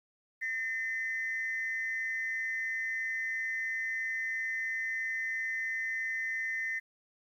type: tone pair together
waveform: sine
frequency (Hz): 1821 / 2044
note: A#6 / C7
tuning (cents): -41 / -41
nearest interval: major second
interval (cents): 200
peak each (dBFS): -33 / -34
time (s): 0.41-6.8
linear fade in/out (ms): 20
effects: tanh soft clip ceiling -26 dBFS + 11-bit